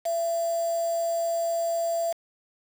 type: tone with quantisation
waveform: sine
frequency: 672 Hz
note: E5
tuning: 33 cents sharp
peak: -24 dBFS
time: 0.05-2.13 s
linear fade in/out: 10 ms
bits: 6
effects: none